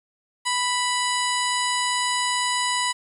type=harmonic tone; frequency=987.8 Hz; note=B5; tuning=in tune; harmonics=1 / 2 / 3 / 4 / 5 / 7 / 8 / 9 / 10; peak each=-25 / -28 / -30 / -31 / -32 / -33 / -34 / -35 / -35 dBFS; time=0.45-2.93 s; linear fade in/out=20 ms; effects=9-bit